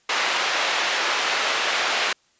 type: band-pass noise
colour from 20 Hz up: white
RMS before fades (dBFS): -23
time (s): 0.09-2.13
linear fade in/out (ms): 5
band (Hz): 560 to 3000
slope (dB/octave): 12
effects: white hiss -62 dBFS RMS until 2.39 s + resampled to 16000 Hz

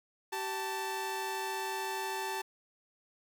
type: tone pair together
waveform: sawtooth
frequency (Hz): 385.5 / 884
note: G4 / A5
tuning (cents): -29 / +8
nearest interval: octave + major second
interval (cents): 1437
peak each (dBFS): -35 / -32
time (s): 0.32-2.42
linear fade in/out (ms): 10
effects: none

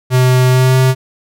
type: tone with pitch glide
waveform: square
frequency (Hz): 127.5 to 130.03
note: C3 to C3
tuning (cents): -44 to -10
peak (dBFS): -8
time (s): 0.1-0.95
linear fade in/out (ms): 50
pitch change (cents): +34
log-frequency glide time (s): 0.48-0.77
effects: none

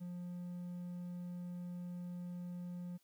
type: tone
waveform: triangle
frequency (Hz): 176.9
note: F3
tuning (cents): +23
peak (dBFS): -40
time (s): 0-2.98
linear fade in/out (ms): 20
effects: white hiss -75 dBFS RMS until 3.03 s

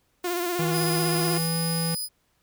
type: noise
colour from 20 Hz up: blue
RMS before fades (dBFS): -37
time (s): 0.23-1.5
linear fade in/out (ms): 50
type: tone with vibrato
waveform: sawtooth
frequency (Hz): 351.4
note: F4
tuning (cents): +11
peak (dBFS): -22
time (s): 0.24-1.38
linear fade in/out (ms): 5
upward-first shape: sine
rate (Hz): 16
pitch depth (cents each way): 46
type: tone with pitch glide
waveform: square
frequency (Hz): 161.5 to 165.66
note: E3 to E3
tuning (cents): -35 to +9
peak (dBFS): -26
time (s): 0.59-1.95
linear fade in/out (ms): 5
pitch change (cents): +44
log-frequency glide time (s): 1.11-1.57
type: tone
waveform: 15% pulse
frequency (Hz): 4979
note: D#8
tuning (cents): 0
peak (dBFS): -22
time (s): 0.71-2.09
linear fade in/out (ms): 50
effects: pink hiss -69 dBFS RMS until 2.42 s

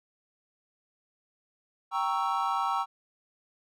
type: chord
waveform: triangle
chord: G diminished seventh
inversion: none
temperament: equal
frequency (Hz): 784 / 932.3 / 1108.7 / 1318.5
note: G5 / Bb5 / Db6 / Fb6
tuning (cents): 0 / 0 / 0 / 0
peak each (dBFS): -30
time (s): 1.91-2.86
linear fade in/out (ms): 50
effects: none

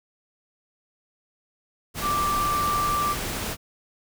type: tone in noise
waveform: sine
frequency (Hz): 1174.7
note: D6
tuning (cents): 0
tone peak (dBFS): -22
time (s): 2.01-3.16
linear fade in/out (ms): 50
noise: pink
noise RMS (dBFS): -30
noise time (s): 1.94-3.57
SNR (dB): +5
effects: none

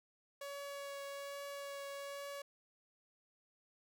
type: tone with vibrato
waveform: sawtooth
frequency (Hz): 562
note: C#5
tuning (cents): +24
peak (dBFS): -40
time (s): 0.41-2.42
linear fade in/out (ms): 5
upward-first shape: triangle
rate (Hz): 1.2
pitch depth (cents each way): 11
effects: none

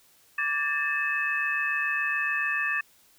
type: tone cluster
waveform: sine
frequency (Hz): 1162 / 1635 / 1782 / 2585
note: D6 / G#6 / A6 / E7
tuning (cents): -19 / -28 / +22 / -34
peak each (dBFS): -34 / -34 / -27 / -30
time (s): 0.38-2.81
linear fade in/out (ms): 5
effects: white hiss -60 dBFS RMS until 3.18 s

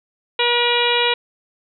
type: harmonic tone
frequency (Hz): 480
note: B4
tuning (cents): -49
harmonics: 1 / 2 / 3 / 4 / 5 / 6 / 7 / 8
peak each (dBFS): -21 / -22 / -27 / -26 / -22 / -22 / -25 / -24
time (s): 0.39-1.14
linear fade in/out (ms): 5
effects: none

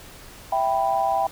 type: chord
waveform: sine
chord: E minor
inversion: none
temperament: equal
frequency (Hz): 659.3 / 784 / 987.8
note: E5 / G5 / B5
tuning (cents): 0 / 0 / 0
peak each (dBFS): -25 / -21 / -27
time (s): 0.52-1.27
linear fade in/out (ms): 5
effects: pink hiss -44 dBFS RMS until 1.31 s

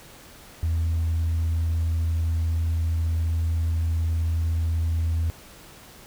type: tone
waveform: sine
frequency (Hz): 82.2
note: E2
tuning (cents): -4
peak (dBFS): -19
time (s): 0.63-5.3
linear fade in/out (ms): 0
effects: tanh soft clip ceiling -19 dBFS + pink hiss -47 dBFS RMS until 6.06 s

